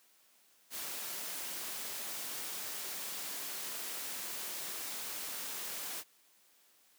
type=noise; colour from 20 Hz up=white; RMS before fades=-41 dBFS; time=0.7-6.04 s; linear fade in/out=50 ms; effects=white hiss -67 dBFS RMS until 6.98 s + high-pass 200 Hz 12 dB/octave